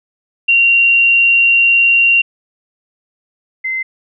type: tone pair in turn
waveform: sine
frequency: 2759 / 2067 Hz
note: F7 / C7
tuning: -22 / -22 cents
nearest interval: perfect fourth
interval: 500 cents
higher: first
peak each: -7 / -16 dBFS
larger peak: first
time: 0.48-2.22 / 3.64-3.83 s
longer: first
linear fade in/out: 10 ms
effects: none